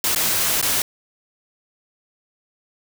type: noise with dropouts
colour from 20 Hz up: white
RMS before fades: -20 dBFS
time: 0.04-0.82 s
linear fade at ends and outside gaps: 2 ms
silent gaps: 0.149-0.159 / 0.614-0.626 s
effects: none